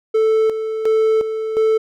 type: tone with tremolo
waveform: triangle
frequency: 440 Hz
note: A4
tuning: in tune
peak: -10 dBFS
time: 0.14-1.78 s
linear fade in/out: 10 ms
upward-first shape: square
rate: 1.4 Hz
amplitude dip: 60%
effects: none